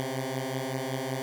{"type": "beating tone pair", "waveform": "10% pulse", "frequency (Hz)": [129.3, 134.6], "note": ["C3", "C3"], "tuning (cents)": [-20, 49], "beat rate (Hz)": 5.3, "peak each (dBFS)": -25, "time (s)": [0, 1.22], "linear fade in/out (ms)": 0, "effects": []}